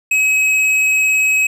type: tone with hard clipping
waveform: sine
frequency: 2553 Hz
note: D#7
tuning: 44 cents sharp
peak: -13 dBFS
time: 0.11-1.47 s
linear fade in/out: 5 ms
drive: 8 dB
effects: none